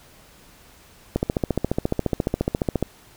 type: click train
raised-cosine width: 2 ms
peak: -7 dBFS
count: 25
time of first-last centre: 1.16-2.827 s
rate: 14.4 Hz
effects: pink hiss -51 dBFS RMS until 3.16 s